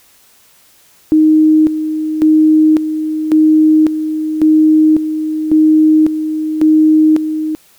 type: tone with tremolo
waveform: sine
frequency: 311.1 Hz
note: D#4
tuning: in tune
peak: -5 dBFS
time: 1.12-7.55 s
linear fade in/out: 0 ms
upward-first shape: square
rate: 0.91 Hz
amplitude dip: 65%
effects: white hiss -48 dBFS RMS until 7.78 s